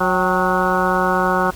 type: harmonic tone with a mistuned harmonic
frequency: 183.1 Hz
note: F#3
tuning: 18 cents flat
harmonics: 1 / 2 / 3 / 4 / 5 / 6 / 7 / 8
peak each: -23 / -23 / -23 / -23 / -23 / -23 / -23 / -23 dBFS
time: 0-1.51 s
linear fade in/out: 10 ms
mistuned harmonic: 4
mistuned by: +69 cents
effects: added 50 Hz sine -38 dBFS peak until 1.55 s + pink hiss -39 dBFS RMS until 1.55 s